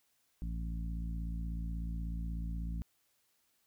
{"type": "harmonic tone", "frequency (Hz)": 56.4, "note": "A1", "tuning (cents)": 44, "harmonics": [1, 2, 3, 4, 5], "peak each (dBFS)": [-36, -49, -43, -51, -54], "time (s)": [0.42, 2.82], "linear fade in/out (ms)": 0, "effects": ["white hiss -75 dBFS RMS until 3.66 s"]}